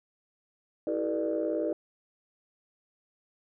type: tone cluster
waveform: sine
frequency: 324.4 / 383.1 / 424.2 / 484.6 / 595 Hz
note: E4 / G4 / G#4 / B4 / D5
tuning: -28 / -40 / +37 / -33 / +22 cents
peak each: -31 / -39 / -35 / -33 / -31 dBFS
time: 0.87-1.73 s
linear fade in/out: 2 ms
effects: tanh soft clip ceiling -19 dBFS